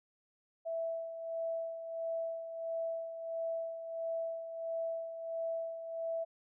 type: tone with tremolo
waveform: sine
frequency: 659.3 Hz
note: E5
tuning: in tune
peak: -33 dBFS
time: 0.65-6.25 s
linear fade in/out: 20 ms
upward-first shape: sine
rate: 1.5 Hz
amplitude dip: 60%
effects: none